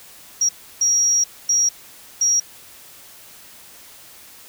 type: tone bursts at uneven times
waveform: sine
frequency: 5680 Hz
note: F8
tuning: 28 cents sharp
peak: -14 dBFS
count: 4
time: 0.41-0.49 / 0.81-1.24 / 1.49-1.69 / 2.21-2.4 s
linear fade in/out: 5 ms
effects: white hiss -44 dBFS RMS until 4.48 s